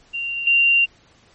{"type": "tone with level steps", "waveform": "sine", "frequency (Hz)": 2771, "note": "F7", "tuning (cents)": -14, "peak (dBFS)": [-23, -12], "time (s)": [0.13, 0.86], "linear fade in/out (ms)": 20, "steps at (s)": 0.47, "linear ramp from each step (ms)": 2, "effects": ["pink hiss -54 dBFS RMS until 1.34 s", "MP3 32 kbps"]}